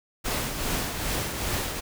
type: noise with tremolo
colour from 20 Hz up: pink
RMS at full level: -27 dBFS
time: 0.24-1.81 s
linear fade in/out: 20 ms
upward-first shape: triangle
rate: 2.5 Hz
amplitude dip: 50%
effects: none